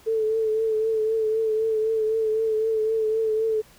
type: tone with vibrato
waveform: sine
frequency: 440 Hz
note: A4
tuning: in tune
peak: -20 dBFS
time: 0.06-3.62 s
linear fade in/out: 20 ms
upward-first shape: triangle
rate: 3.9 Hz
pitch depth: 39 cents each way
effects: pink hiss -53 dBFS RMS until 3.78 s